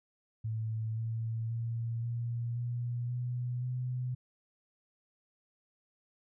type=tone with pitch steps; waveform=sine; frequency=110.9 / 113.23 / 115.61 / 118.04 / 120.52 / 123.05 / 125.64 Hz; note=A2 / A#2 / A#2 / A#2 / B2 / B2 / B2; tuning=+14 / -50 / -14 / +22 / -42 / -6 / +30 cents; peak=-32 dBFS; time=0.44-4.15 s; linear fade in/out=10 ms; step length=530 ms; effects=none